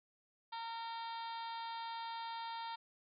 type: harmonic tone with a mistuned harmonic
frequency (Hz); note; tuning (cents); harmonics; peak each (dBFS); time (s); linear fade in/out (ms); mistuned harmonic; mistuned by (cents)
458.9; A#4; -27; 2 / 3 / 4 / 5 / 6 / 7 / 8 / 9 / 10; -42 / -53 / -56 / -59 / -62 / -56 / -54 / -57 / -59; 0.52-2.76; 10; 10; +34
effects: none